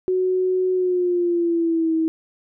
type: tone with pitch glide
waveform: sine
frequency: 370 to 322.1 Hz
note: F#4 to E4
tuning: 0 to -40 cents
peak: -17 dBFS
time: 0.08-2.08 s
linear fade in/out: 0 ms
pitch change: -240 cents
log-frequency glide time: 0.73-1.94 s
effects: none